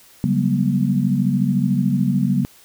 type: tone cluster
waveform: sine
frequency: 139.6 / 185.3 / 198.8 / 239.5 Hz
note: C#3 / F#3 / G3 / A#3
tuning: +13 / +3 / +25 / +47 cents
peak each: -21 dBFS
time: 0.24-2.45 s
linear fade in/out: 0 ms
effects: white hiss -49 dBFS RMS until 2.64 s